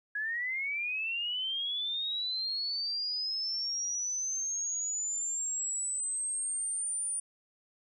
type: linear sweep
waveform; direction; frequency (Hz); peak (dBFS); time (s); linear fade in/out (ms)
sine; up; 1660 to 9397; -31; 0.15-7.2; 5
effects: 12-bit